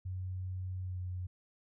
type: tone with pitch glide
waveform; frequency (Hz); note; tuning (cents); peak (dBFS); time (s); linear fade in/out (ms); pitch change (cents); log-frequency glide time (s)
sine; 92.5 to 90.91; F#2 to F#2; 0 to -30; -36; 0.05-1.27; 10; -30; 0.82-0.99
effects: none